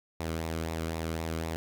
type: tone with flanger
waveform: sawtooth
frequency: 81.3 Hz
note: E2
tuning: 23 cents flat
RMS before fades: -34 dBFS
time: 0.2-1.56 s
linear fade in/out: 0 ms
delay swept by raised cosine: 0.64 to 1.16 ms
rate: 3.9 Hz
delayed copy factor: -0.5
effects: none